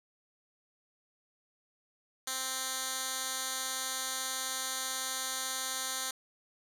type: tone with band-pass filter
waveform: 10% pulse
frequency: 261.6 Hz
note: C4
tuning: in tune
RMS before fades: -36 dBFS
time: 2.27-6.11 s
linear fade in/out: 5 ms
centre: 7800 Hz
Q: 0.85
effects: none